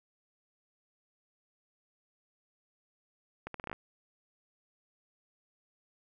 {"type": "accelerating click train", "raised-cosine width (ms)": 0.5, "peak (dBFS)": -24, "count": 8, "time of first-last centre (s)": [3.47, 3.73], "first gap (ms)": 73, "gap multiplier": 0.76, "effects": []}